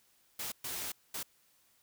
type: noise bursts at uneven times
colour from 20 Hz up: white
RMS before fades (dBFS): -39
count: 3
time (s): 0.39-0.52 / 0.64-0.92 / 1.14-1.23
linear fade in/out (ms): 5
effects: white hiss -69 dBFS RMS until 1.82 s